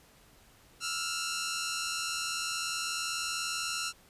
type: tone pair together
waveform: 10% pulse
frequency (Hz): 1329 / 1409.2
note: E6 / F6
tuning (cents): +14 / +15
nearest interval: minor second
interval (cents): 101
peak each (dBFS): -27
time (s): 0.8-3.93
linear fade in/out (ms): 50
effects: pink hiss -60 dBFS RMS until 4.09 s + resampled to 32000 Hz